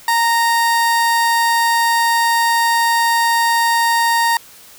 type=tone; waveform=30% pulse; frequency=928 Hz; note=A#5; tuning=8 cents flat; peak=-10 dBFS; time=0.08-4.37 s; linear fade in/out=2 ms; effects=white hiss -42 dBFS RMS until 4.78 s